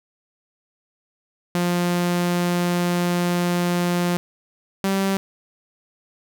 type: tone pair in turn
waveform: sawtooth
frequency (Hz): 175.7 / 194.24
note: F3 / G3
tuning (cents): +11 / -16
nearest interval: major second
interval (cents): 173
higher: second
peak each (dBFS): -15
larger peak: neither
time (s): 1.55-4.17 / 4.84-5.17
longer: first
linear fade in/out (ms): 0
effects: none